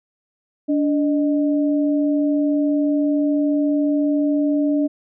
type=tone pair together; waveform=sine; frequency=290.5 / 615.5 Hz; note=D4 / D#5; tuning=-19 / -19 cents; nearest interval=octave + minor second; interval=1300 cents; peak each=-16 / -25 dBFS; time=0.68-4.88 s; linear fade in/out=20 ms; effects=none